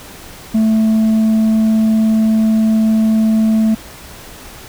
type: tone with tanh clipping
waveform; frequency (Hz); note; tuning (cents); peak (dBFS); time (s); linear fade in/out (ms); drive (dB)
sine; 220; A3; 0; -10; 0.54-3.75; 10; 3
effects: pink hiss -35 dBFS RMS until 4.68 s